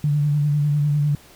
sine tone with vibrato, 146.83 Hz, D3, in tune, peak -16 dBFS, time 0.04-1.15 s, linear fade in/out 2 ms, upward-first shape sine, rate 10 Hz, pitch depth 33 cents each way, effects pink hiss -48 dBFS RMS until 1.35 s

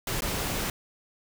pink noise with dropouts, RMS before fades -30 dBFS, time 0.07-0.7 s, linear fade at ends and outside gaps 2 ms, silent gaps 0.207-0.22 s, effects none

